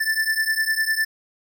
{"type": "beating tone pair", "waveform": "square", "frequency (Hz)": [1760, 1769.9], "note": ["A6", "A6"], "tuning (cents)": [0, 10], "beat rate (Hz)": 9.9, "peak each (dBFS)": [-23, -24], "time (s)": [0, 1.05], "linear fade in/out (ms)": 10, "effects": []}